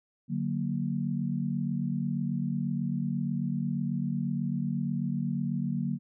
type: chord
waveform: sine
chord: D augmented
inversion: none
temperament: equal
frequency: 146.83 / 185 / 233.1 Hz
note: D3 / F#3 / A#3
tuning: 0 / 0 / 0 cents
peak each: -32 dBFS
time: 0.28-5.99 s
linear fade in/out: 50 ms
effects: none